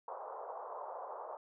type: band-pass noise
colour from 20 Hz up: white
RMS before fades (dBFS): -45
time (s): 0.08-1.37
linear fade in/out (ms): 2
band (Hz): 460 to 1100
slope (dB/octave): 48
effects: none